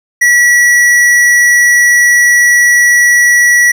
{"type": "tone with tanh clipping", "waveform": "sine", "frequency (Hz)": 1938, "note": "B6", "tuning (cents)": -33, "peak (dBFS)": -6, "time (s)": [0.21, 3.72], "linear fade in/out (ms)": 10, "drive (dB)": 15, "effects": []}